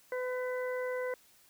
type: harmonic tone with a mistuned harmonic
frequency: 504 Hz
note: B4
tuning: 35 cents sharp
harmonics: 1 / 2 / 3 / 4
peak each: -33 / -44 / -44 / -44 dBFS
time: 0.12-1.14 s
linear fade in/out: 2 ms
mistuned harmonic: 4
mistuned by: -18 cents
effects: white hiss -63 dBFS RMS until 1.49 s